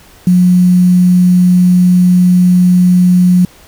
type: tone with quantisation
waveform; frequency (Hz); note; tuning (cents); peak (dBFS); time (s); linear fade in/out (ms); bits
sine; 180; F#3; -47; -4; 0.27-3.45; 2; 5
effects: pink hiss -41 dBFS RMS until 3.67 s